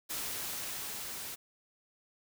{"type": "noise with level ramp", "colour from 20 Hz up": "white", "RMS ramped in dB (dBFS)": [-37, -42], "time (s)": [0.09, 1.36], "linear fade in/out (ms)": 20, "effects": []}